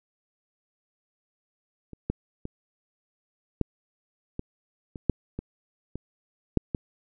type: clicks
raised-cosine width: 3 ms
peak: -28 / -13 / -21 / -10 / -18 / -24 / -7 / -19 / -21 / -7 / -14 dBFS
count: 11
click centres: 1.933 / 2.1 / 2.454 / 3.613 / 4.394 / 4.958 / 5.097 / 5.39 / 5.956 / 6.573 / 6.748 s
effects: none